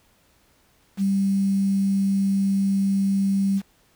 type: tone with quantisation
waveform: sine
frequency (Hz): 196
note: G3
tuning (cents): 0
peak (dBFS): -18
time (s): 0.97-3.62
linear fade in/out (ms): 50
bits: 7
effects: pink hiss -61 dBFS RMS until 3.95 s